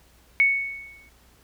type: tone with exponential decay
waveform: sine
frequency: 2217 Hz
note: C#7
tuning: in tune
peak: -13 dBFS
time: 0.4-1.09 s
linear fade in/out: 0 ms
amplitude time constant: 150 ms
effects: added 60 Hz sine -58 dBFS peak until 1.43 s + pink hiss -58 dBFS RMS until 1.43 s